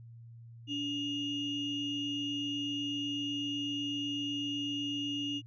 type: ring-modulated tone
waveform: triangle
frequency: 1568 Hz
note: G6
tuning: in tune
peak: -28 dBFS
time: 0.67-5.42 s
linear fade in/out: 50 ms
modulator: 1280 Hz
effects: added 116 Hz sine -48 dBFS peak until 5.46 s + resampled to 16000 Hz